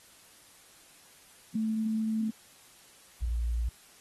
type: tone pair in turn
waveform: sine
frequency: 220 / 58.27 Hz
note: A3 / A#1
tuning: 0 / 0 cents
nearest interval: octave + major seventh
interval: 2300 cents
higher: first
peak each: -27 dBFS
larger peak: neither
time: 1.55-2.3 / 3.22-3.69 s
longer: first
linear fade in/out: 5 ms
effects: white hiss -57 dBFS RMS until 4 s + AAC 32 kbps